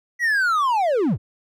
triangle linear sweep, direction down, 1965 to 68 Hz, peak -15 dBFS, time 0.19-1.18 s, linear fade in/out 50 ms, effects none

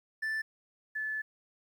triangle / sine tone pair in turn, 1760 / 1734.8 Hz, A6 / A6, 0 / -25 cents, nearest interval unison, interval 25 cents, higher first, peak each -29 / -32 dBFS, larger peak first, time 0.22-0.42 / 0.95-1.22 s, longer second, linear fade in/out 10 ms, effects 11-bit

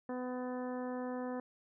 harmonic tone, 251.1 Hz, B3, 29 cents sharp, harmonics 1 / 2 / 3 / 4 / 5 / 6 / 7, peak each -39 / -41 / -47 / -49 / -54 / -57 / -55 dBFS, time 0.09-1.4 s, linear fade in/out 2 ms, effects none

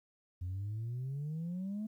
sine exponential sweep, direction up, 87.31 to 220 Hz, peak -34 dBFS, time 0.41-1.87 s, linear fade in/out 10 ms, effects tanh soft clip ceiling -34 dBFS + 12-bit

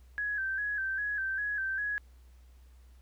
sine tone with vibrato, 1615 Hz, G#6, 49 cents flat, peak -30 dBFS, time 0.18-1.98 s, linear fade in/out 0 ms, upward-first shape square, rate 2.5 Hz, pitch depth 62 cents each way, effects added 62 Hz sine -53 dBFS peak until 3.01 s + pink hiss -69 dBFS RMS until 3.01 s

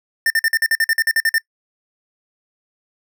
square tone bursts, 1800 Hz, A6, 39 cents sharp, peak -14 dBFS, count 13, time 0.26-1.382 s, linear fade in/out 2 ms, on 42 ms, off 48 ms, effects noise-tail reverb RT60 0.1 s tail -24 dB re dry

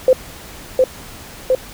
sine tone with echo, 515 Hz, C5, 28 cents flat, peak -6 dBFS, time 0.08-0.13 s, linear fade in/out 2 ms, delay 710 ms, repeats 2, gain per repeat -2 dB, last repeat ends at 1.55 s, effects pink hiss -36 dBFS RMS until 1.73 s

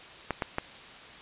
clicks, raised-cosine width 0.5 ms, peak -13 dBFS, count 3, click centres 0.307 / 0.422 / 0.584 s, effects white hiss -47 dBFS RMS until 1.21 s + resampled to 8000 Hz

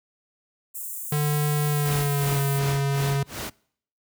white high-pass noise, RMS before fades -34 dBFS, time 0.74-2.6 s, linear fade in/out 20 ms, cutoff 7200 Hz, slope 48 dB/octave
square tone with pitch glide, 148.3 to 139.17 Hz, D3 to C#3, +17 to +7 cents, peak -22 dBFS, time 1.12-3.23 s, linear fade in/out 2 ms, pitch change -110 cents, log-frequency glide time 1.66-2.43 s
pink noise with tremolo, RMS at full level -31 dBFS, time 1.85-3.5 s, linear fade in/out 10 ms, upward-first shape sine, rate 2.7 Hz, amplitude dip 100%
effects noise-tail reverb RT60 0.6 s tail -25 dB re dry + high-pass 60 Hz 12 dB/octave

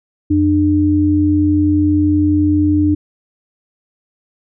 sine tone pair together, 89.19 / 300 Hz, F2 / D4, +37 / +37 cents, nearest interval octave + major sixth, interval 2100 cents, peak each -16 / -11 dBFS, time 0.3-2.95 s, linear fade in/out 10 ms, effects none

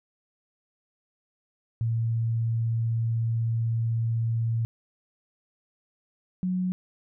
sine tone pair in turn, 114.5 / 183.47 Hz, A#2 / F#3, -31 / -14 cents, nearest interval minor sixth, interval 817 cents, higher second, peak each -23 / -24 dBFS, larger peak first, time 1.81-4.65 / 6.43-6.72 s, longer first, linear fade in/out 0 ms, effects none

